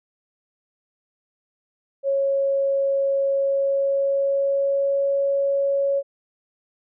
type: tone with pitch glide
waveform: sine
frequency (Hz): 550 to 555.7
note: C#5 to C#5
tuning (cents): -14 to +4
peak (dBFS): -18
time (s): 2.03-6.03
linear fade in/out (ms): 50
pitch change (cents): +18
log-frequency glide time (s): 3.33-5.07
effects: none